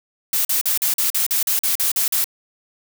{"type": "noise bursts", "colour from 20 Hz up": "blue", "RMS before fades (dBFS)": -19, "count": 12, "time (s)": [0.33, 2.243], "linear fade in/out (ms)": 2, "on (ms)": 120, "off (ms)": 43, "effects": []}